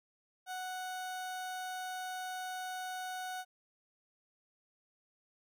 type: tone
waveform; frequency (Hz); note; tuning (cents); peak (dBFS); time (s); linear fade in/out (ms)
30% pulse; 740; F#5; 0; -36; 0.46-3.45; 50
effects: none